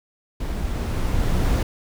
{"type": "noise with level ramp", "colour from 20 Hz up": "brown", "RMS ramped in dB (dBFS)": [-27, -18], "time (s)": [0.4, 1.63], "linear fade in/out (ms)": 5, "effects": []}